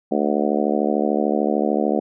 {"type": "harmonic tone", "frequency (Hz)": 73.42, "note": "D2", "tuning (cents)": 0, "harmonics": [3, 4, 5, 6, 7, 8, 9, 10], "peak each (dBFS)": [-23, -24, -25, -26, -26, -27, -28, -28], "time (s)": [0.11, 2], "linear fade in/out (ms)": 10, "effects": []}